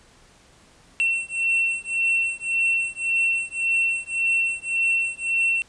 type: beating tone pair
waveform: triangle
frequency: 2706 / 2707.8 Hz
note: E7 / E7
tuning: +45 / +46 cents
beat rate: 1.8 Hz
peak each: -22 dBFS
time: 1-5.62 s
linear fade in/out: 0 ms
effects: pink hiss -54 dBFS RMS until 5.68 s + resampled to 22050 Hz